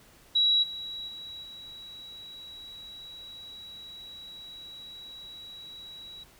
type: tone with level steps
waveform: sine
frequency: 3888 Hz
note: B7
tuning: 28 cents flat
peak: -20 / -35 / -39 / -42 dBFS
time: 0.35-6.24 s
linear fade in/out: 10 ms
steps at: 0.62 / 1.07 / 1.42 s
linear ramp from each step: 20 ms
effects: pink hiss -57 dBFS RMS until 6.39 s